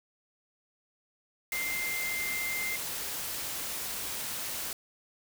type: tone in noise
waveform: sine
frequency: 2093 Hz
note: C7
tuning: in tune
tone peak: -32 dBFS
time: 1.52-2.76 s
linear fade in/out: 2 ms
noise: white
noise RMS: -36 dBFS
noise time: 1.52-4.73 s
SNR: +1 dB
effects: none